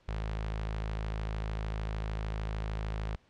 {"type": "tone with notch filter", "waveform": "sawtooth", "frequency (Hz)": 53.3, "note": "G#1", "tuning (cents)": 46, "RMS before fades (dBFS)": -35, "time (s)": [0.08, 3.16], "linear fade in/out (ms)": 5, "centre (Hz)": 280, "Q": 1.3, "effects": ["pink hiss -66 dBFS RMS until 3.29 s", "low-pass 4000 Hz 12 dB/octave"]}